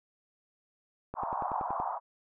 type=click train; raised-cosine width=1 ms; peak=-23 dBFS; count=8; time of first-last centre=1.14-1.8 s; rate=10.6 Hz
type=band-pass noise; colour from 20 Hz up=pink; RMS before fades=-34 dBFS; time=1.15-2 s; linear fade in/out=50 ms; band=730 to 1100 Hz; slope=48 dB/octave
effects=none